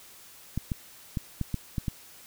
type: clicks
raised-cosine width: 5 ms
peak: -16 dBFS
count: 7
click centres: 0.576 / 0.718 / 1.172 / 1.413 / 1.543 / 1.782 / 1.882 s
effects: white hiss -51 dBFS RMS until 2.26 s